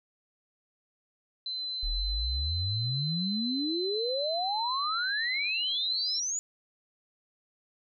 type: tone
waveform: sine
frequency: 4052 Hz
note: B7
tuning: 44 cents sharp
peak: -32 dBFS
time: 1.46-6.2 s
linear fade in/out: 2 ms
type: exponential sweep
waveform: sine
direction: up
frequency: 36.71 to 7020 Hz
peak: -29 dBFS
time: 1.83-6.39 s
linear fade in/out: 0 ms
effects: none